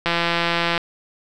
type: click train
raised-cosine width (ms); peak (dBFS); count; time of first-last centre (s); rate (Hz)
0.3; -4; 123; 0.06-0.778; 170
effects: none